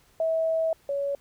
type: tone pair in turn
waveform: sine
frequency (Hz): 648 / 562.2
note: E5 / C#5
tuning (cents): -30 / +24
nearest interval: major second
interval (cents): 246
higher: first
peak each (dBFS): -22 / -25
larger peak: first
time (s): 0.2-0.73 / 0.89-1.15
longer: first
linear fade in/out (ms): 2
effects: pink hiss -61 dBFS RMS until 1.2 s